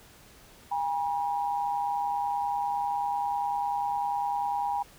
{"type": "tone pair together", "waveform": "sine", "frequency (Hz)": [810, 960.1], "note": ["G#5", "B5"], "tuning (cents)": [-43, -49], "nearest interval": "minor third", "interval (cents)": 294, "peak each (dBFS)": [-28, -31], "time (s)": [0.71, 4.83], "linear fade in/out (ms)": 10, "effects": ["pink hiss -54 dBFS RMS until 4.98 s"]}